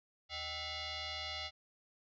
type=tone with frequency modulation; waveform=sine; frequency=617 Hz; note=D#5; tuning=15 cents flat; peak=-39 dBFS; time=0.29-1.51 s; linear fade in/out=50 ms; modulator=695 Hz; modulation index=6.2; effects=none